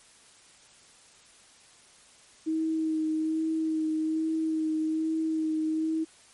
sine tone with vibrato, 316.7 Hz, D#4, 31 cents sharp, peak -25 dBFS, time 2.46-6.05 s, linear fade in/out 20 ms, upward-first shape sine, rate 1.2 Hz, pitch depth 18 cents each way, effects white hiss -56 dBFS RMS until 6.33 s + MP3 48 kbps

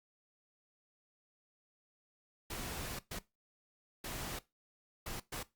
pink noise bursts at uneven times, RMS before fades -42 dBFS, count 5, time 2.5-2.99 / 3.11-3.19 / 4.04-4.39 / 5.06-5.2 / 5.32-5.43 s, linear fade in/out 5 ms, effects noise-tail reverb RT60 0.2 s tail -18 dB re dry + Opus 48 kbps

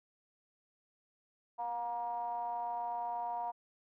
triangle ring-modulated tone, 116.54 Hz, A#2, in tune, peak -30 dBFS, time 1.58-3.52 s, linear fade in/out 20 ms, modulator 830 Hz, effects none

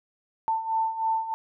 sine beating tone pair, 890 / 893.2 Hz, A5 / A5, +20 / +26 cents, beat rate 3.2 Hz, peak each -30 / -25 dBFS, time 0.48-1.34 s, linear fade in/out 0 ms, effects none

